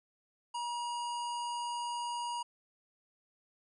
harmonic tone, 955 Hz, A#5, 42 cents sharp, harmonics 1 / 3 / 5 / 7 / 9 / 10, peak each -35 / -45 / -49 / -52 / -54 / -55 dBFS, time 0.54-2.43 s, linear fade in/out 10 ms, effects none

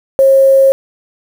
sine tone with quantisation, 540 Hz, C#5, 45 cents flat, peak -4 dBFS, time 0.19-0.72 s, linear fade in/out 0 ms, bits 5, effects none

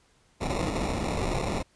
pink noise with sample-and-hold, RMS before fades -29 dBFS, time 0.4-1.63 s, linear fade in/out 20 ms, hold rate 1575 Hz, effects pink hiss -64 dBFS RMS until 1.75 s + resampled to 22050 Hz

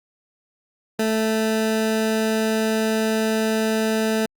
20% pulse tone, 220 Hz, A3, in tune, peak -14 dBFS, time 0.99-4.26 s, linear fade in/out 5 ms, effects Opus 48 kbps

